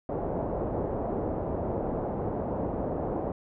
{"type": "low-pass noise", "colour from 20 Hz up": "white", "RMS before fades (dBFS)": -31, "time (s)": [0.09, 3.32], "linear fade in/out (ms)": 2, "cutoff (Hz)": 700, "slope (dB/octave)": 24, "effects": []}